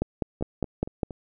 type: two click trains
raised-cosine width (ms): 2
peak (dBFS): -11 / -23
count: 6 / 4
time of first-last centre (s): 0.02-1.032 / 0.41-1.108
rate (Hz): 4.94 / 4.3
effects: none